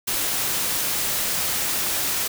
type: noise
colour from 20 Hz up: white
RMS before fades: -24 dBFS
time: 0.07-2.28 s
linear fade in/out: 10 ms
effects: none